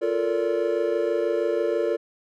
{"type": "chord", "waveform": "triangle", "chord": "Bb major seventh", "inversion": "second", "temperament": "equal with one note detuned", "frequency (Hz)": [349.2, 440, 466.2, 575.6], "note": ["F4", "A4", "Bb4", "D5"], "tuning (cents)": [0, 0, 0, -35], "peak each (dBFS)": -25, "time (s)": [0.01, 1.97], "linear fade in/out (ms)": 20, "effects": []}